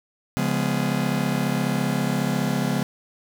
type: chord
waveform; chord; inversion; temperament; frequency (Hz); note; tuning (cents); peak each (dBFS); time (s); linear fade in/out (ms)
45% pulse; C# dominant seventh; none; just; 138.59 / 173.24 / 207.9 / 249.5; C#3 / E#3 / G#3 / B3; 0 / -14 / +2 / +18; -27; 0.37-2.83; 0
effects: none